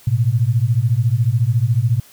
sine beating tone pair, 110.2 / 124.2 Hz, A2 / B2, +3 / +10 cents, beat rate 14 Hz, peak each -16 dBFS, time 0.07-2 s, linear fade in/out 5 ms, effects white hiss -47 dBFS RMS until 2.12 s

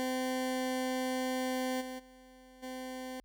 20% pulse tone with level steps, 257.1 Hz, C4, 30 cents flat, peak -27 / -35 / -50 / -35 dBFS, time 0-3.2 s, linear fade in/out 0 ms, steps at 1.8 / 1.98 / 2.62 s, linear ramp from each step 20 ms, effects added 45 Hz sine -65 dBFS peak until 3.24 s

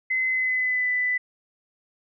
sine tone with pitch glide, 2045 to 1993.7 Hz, C7 to B6, -40 to +16 cents, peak -21 dBFS, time 0.1-1.18 s, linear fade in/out 10 ms, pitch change -44 cents, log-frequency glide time 0.28-0.9 s, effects none

